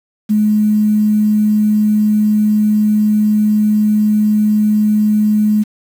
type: tone with quantisation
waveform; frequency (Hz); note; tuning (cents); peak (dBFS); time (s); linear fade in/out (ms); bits
sine; 212; G#3; +36; -9; 0.29-5.64; 20; 6
effects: none